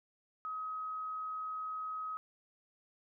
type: tone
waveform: sine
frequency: 1268 Hz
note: D#6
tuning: 32 cents sharp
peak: -37 dBFS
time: 0.45-2.17 s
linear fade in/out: 0 ms
effects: none